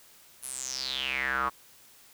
square tone with band-pass filter sweep, 65.6 Hz, C2, 5 cents sharp, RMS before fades -32 dBFS, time 0.42-1.5 s, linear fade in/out 20 ms, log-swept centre 11000 to 1100 Hz, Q 7.6, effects white hiss -56 dBFS RMS until 2.13 s

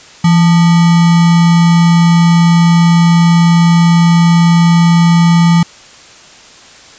sine tone with sample-and-hold, 169 Hz, E3, 43 cents sharp, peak -4 dBFS, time 0.24-5.63 s, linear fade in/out 5 ms, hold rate 1050 Hz, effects white hiss -37 dBFS RMS until 6.98 s + resampled to 16000 Hz

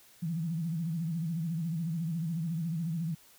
sine tone with vibrato, 164.81 Hz, E3, in tune, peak -30 dBFS, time 0.22-3.15 s, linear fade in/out 10 ms, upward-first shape sine, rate 14 Hz, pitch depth 110 cents each way, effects white hiss -59 dBFS RMS until 3.38 s

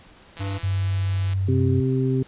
click train, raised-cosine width 0.2 ms, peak -22 dBFS, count 162, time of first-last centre 0.37-1.334 s, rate 167 Hz
square tone, 98.3 Hz, G2, 5 cents sharp, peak -26 dBFS, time 0.39-0.59 s, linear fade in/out 20 ms
sine tone with pitch glide, 96.4 to 95.73 Hz, G2 to G2, -28 to -41 cents, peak -20 dBFS, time 0.63-1.81 s, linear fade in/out 10 ms, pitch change -13 cents, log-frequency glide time 1.04-1.46 s
harmonic tone, 130.81 Hz, C3, in tune, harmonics 1 / 2 / 3, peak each -21 / -24 / -26 dBFS, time 1.48-2.23 s, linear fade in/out 5 ms
effects pink hiss -50 dBFS RMS until 2.27 s + resampled to 8000 Hz

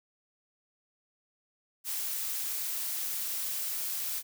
blue noise, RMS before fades -34 dBFS, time 1.84-4.23 s, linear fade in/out 50 ms, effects none

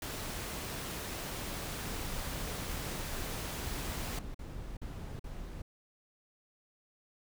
pink noise, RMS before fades -40 dBFS, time 0.02-4.19 s, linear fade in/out 2 ms
brown noise bursts, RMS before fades -42 dBFS, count 9, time 1.84-5.62 s, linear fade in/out 5 ms, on 380 ms, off 45 ms
effects none

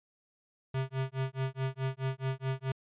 square tone with tremolo, 132.6 Hz, C3, 23 cents sharp, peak -29 dBFS, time 0.74-2.72 s, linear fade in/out 5 ms, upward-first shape sine, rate 4.7 Hz, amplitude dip 100%, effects resampled to 8000 Hz

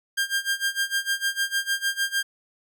sawtooth tone with tremolo, 1600 Hz, G6, 35 cents sharp, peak -17 dBFS, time 0.17-2.23 s, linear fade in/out 10 ms, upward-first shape sine, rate 6.6 Hz, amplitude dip 90%, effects none

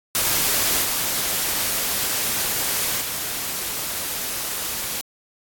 white noise with level steps, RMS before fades -20 / -23 / -27 dBFS, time 0.15-5.01 s, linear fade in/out 0 ms, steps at 0.83 / 3 s, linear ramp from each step 20 ms, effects AAC 64 kbps

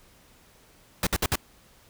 pink noise bursts, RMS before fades -24 dBFS, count 4, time 1.03-1.356 s, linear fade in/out 2 ms, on 38 ms, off 58 ms, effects pink hiss -57 dBFS RMS until 1.89 s

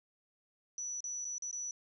sine tone with dropouts, 5920 Hz, F#8, in tune, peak -37 dBFS, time 0.78-1.71 s, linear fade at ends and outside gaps 1 ms, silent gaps 1.005-1.041 / 1.246-1.251 / 1.382-1.422 / 1.512-1.528 s, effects none

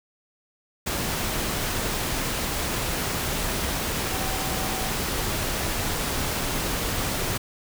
sine tone in noise, 760 Hz, F#5, 46 cents sharp, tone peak -35 dBFS, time 4.11-4.9 s, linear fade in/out 10 ms, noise pink, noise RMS -27 dBFS, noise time 0.86-7.38 s, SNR -11 dB, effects none

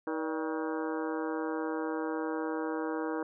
harmonic tone with a mistuned harmonic, 158.8 Hz, D#3, 36 cents sharp, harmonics 2 / 3 / 4 / 5 / 6 / 7 / 8 / 9 / 10, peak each -34 / -36 / -43 / -44 / -42 / -45 / -48 / -46 / -47 dBFS, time 0.07-3.23 s, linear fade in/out 2 ms, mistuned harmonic 4, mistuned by -120 cents, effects none

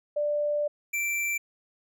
sine / square tone pair in turn, 590 / 2344 Hz, D5 / D7, +8 / -4 cents, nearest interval 2 octaves, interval 2388 cents, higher second, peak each -24 / -27 dBFS, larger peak first, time 0.16-0.68 / 0.93-1.38 s, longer first, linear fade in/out 10 ms, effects none

